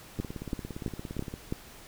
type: two click trains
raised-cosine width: 3 ms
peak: -17 / -24 dBFS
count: 5 / 21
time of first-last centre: 0.2-1.525 / 0.19-1.339 s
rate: 3.02 / 17.4 Hz
effects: pink hiss -50 dBFS RMS until 1.87 s